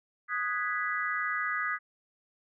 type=chord; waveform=sine; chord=G# minor seventh; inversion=second; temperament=equal; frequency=1244.5 / 1480 / 1661.2 / 1975.5 Hz; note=D#6 / F#6 / G#6 / B6; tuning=0 / 0 / 0 / 0 cents; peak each=-33 / -37 / -34 / -34 dBFS; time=0.28-1.79 s; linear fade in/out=50 ms; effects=none